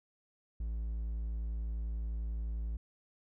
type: tone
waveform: triangle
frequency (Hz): 55.7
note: A1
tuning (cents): +22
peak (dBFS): -32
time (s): 0.6-2.77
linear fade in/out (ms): 5
effects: none